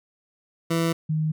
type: tone pair in turn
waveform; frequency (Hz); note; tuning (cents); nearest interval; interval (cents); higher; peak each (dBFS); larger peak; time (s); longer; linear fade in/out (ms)
20% pulse / sine; 165.8 / 155.91; E3 / D#3; +10 / +4; minor second; 106; first; -16 / -21; first; 0.7-0.93 / 1.09-1.32; neither; 10
effects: none